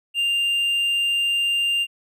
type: tone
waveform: triangle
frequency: 2794 Hz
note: F7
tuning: in tune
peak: -17 dBFS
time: 0.14-1.87 s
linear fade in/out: 50 ms
effects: none